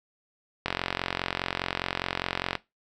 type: click train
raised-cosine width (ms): 0.3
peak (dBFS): -10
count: 86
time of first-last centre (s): 0.66-2.553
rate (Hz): 44.9
effects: noise-tail reverb RT60 0.2 s tail -18 dB re dry

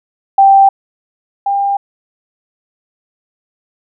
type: tone pair in turn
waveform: sine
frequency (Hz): 784 / 798.6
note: G5 / G5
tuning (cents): 0 / +32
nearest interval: unison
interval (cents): 32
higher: second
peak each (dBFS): -3 / -11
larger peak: first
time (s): 0.38-0.69 / 1.46-1.77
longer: neither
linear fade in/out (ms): 5
effects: none

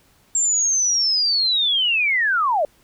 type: linear sweep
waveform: sine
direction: down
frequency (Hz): 7459 to 554.4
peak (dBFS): -16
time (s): 0.35-2.65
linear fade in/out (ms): 2
effects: pink hiss -57 dBFS RMS until 2.83 s

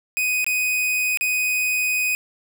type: tone with dropouts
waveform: 45% pulse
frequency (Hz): 2498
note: D#7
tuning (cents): +6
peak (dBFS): -19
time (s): 0.17-2.15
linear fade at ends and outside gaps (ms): 0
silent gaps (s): 0.444-0.465 / 1.173-1.21
effects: none

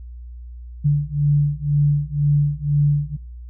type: beating tone pair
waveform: sine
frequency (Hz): 144.6 / 146.6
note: D3 / D3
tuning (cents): -27 / -3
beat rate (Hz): 2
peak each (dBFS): -18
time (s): 0.84-3.17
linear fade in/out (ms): 20
effects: noise-tail reverb RT60 0.5 s tail -24 dB re dry + added 60 Hz sine -33 dBFS peak until 3.49 s

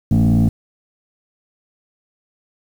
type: tone with frequency modulation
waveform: sine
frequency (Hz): 160.4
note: E3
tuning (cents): -47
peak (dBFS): -8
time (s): 0.11-0.49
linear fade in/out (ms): 5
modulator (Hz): 57.5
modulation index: 1.6
effects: tanh soft clip ceiling -10 dBFS + 7-bit

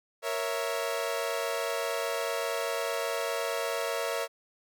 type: chord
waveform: sawtooth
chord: A# diminished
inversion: none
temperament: equal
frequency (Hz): 466.2 / 554.4 / 659.3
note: A#4 / C#5 / E5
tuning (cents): 0 / 0 / 0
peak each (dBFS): -30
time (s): 0.22-4.28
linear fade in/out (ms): 50
effects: none

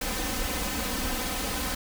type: noise with comb filter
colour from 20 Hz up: pink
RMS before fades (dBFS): -30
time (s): 0.01-1.75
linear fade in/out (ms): 5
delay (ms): 3.9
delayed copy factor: +1
effects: none

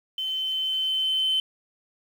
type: tone with level ramp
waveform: sine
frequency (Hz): 3068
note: G7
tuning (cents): -38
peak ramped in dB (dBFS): -26 to -19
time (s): 0.18-1.4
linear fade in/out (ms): 2
effects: tanh soft clip ceiling -17 dBFS + 8-bit

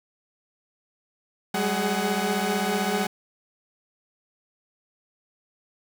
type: tone cluster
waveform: sawtooth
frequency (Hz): 190.9 / 206.5 / 417.6 / 749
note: G3 / G#3 / G#4 / F#5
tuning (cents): -46 / -10 / +10 / +21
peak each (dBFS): -25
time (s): 1.54-3.07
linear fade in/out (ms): 5
effects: none

